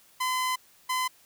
sawtooth tone pair in turn, 1020 / 1020 Hz, C6 / C6, -44 / -44 cents, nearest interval unison, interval 0 cents, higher neither, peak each -22 dBFS, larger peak neither, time 0.2-0.56 / 0.89-1.08 s, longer first, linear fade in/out 10 ms, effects white hiss -59 dBFS RMS until 1.25 s

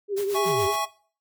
sine tone with vibrato, 398.4 Hz, G4, 28 cents sharp, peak -24 dBFS, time 0.08-0.74 s, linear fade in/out 50 ms, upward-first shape triangle, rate 10 Hz, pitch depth 72 cents each way
white noise with tremolo, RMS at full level -37 dBFS, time 0.16-0.77 s, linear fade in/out 20 ms, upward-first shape sine, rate 7 Hz, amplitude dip 75%
square chord, C# minor, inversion first, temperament equal, 659.3 / 830.6 / 1108.7 Hz, E5 / G#5 / C#6, 0 / 0 / 0 cents, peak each -31 / -29 / -27 dBFS, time 0.34-0.86 s, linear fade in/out 20 ms
sine exponential sweep, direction down, 192.8 to 82.41 Hz, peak -31 dBFS, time 0.45-0.68 s, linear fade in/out 20 ms
effects noise-tail reverb RT60 0.4 s tail -17 dB re dry

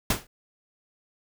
pink noise with exponential decay, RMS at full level -19 dBFS, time 0.1-0.27 s, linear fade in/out 5 ms, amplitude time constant 35 ms, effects none

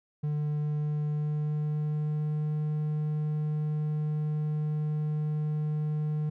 triangle tone with pitch glide, 149.3 to 151.82 Hz, D3 to D#3, +29 to -42 cents, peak -25 dBFS, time 0.23-6.3 s, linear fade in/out 10 ms, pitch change +29 cents, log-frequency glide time 0.54-2.54 s, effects none

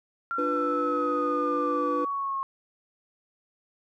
sine exponential sweep, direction down, 1378 to 1079 Hz, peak -27 dBFS, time 0.31-2.43 s, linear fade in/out 0 ms
triangle chord, B diminished, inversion first, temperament equal, 293.7 / 349.2 / 493.9 Hz, D4 / F4 / B4, 0 / 0 / 0 cents, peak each -28 / -33 / -27 dBFS, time 0.38-2.05 s, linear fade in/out 5 ms
effects none

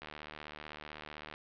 click train, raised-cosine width 0.3 ms, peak -28 dBFS, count 101, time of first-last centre 0.02-1.339 s, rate 75.8 Hz, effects low-pass 4000 Hz 12 dB/octave

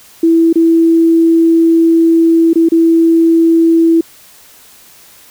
sine tone with dropouts, 330 Hz, E4, 2 cents sharp, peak -5 dBFS, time 0.23-4.01 s, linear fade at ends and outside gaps 5 ms, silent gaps 0.529-0.556 / 2.533-2.556 / 2.688-2.719 s, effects white hiss -41 dBFS RMS until 5.3 s

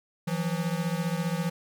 square beating tone pair, 163.9 / 178.9 Hz, E3 / F3, -10 / +42 cents, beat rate 15 Hz, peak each -30 / -31 dBFS, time 0.27-1.5 s, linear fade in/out 10 ms, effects none

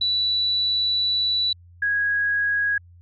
sine tone pair in turn, 3951 / 1653.5 Hz, B7 / G#6, 0 / -8 cents, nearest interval octave + minor third, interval 1508 cents, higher first, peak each -19 dBFS, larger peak neither, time 0.01-1.53 / 1.82-2.78 s, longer first, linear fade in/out 5 ms, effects added 87 Hz sine -46 dBFS peak until 3.01 s

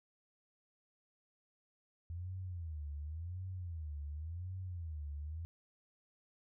sine tone with vibrato, 82.41 Hz, E2, in tune, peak -40 dBFS, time 2.1-5.45 s, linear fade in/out 0 ms, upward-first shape sine, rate 0.91 Hz, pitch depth 220 cents each way, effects none

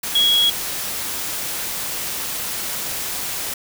sine tone in noise, 3322 Hz, G#7, in tune, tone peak -13 dBFS, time 0.15-0.5 s, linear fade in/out 5 ms, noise white, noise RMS -26 dBFS, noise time 0.03-3.54 s, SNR +10 dB, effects none

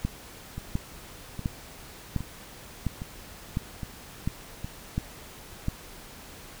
two click trains, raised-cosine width 5 ms, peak -14 / -22 dBFS, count 9 / 6, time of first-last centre 0.05-5.684 / 0.58-4.645 s, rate 1.42 / 1.23 Hz, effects pink hiss -46 dBFS RMS until 6.6 s

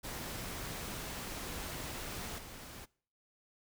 pink noise with level steps, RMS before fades -42 / -49 dBFS, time 0.03-2.86 s, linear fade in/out 20 ms, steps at 2.38 s, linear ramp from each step 5 ms, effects noise-tail reverb RT60 0.5 s tail -23 dB re dry

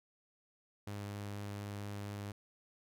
sawtooth tone with vibrato, 101.9 Hz, G#2, 32 cents flat, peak -37 dBFS, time 0.87-2.32 s, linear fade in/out 5 ms, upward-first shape triangle, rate 4.2 Hz, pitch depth 9 cents each way, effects none

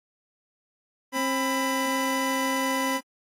25% pulse tone pair together, 266.5 / 997.5 Hz, C4 / B5, +32 / +17 cents, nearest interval octave + major seventh, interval 2285 cents, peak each -23 dBFS, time 1.12-3.01 s, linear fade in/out 50 ms, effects AAC 48 kbps

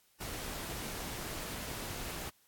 pink noise, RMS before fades -41 dBFS, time 0.2-2.3 s, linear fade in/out 10 ms, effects white hiss -69 dBFS RMS until 2.47 s + AAC 64 kbps

